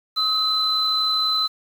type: tone pair together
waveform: sine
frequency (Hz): 1272 / 4034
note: D#6 / B7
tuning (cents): +38 / +36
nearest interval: octave + minor sixth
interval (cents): 1998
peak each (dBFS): -25 / -19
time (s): 0.16-1.48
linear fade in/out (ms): 20
effects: 7-bit